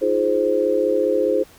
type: chord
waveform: sine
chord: F minor seventh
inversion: third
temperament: just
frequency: 314.3 / 349.2 / 419.1 / 523.8 Hz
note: Eb4 / F4 / Ab4 / C5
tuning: +18 / 0 / +16 / +2 cents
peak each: -25 / -24 / -21 / -19 dBFS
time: 0.01-1.44 s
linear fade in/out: 20 ms
effects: pink hiss -49 dBFS RMS until 1.58 s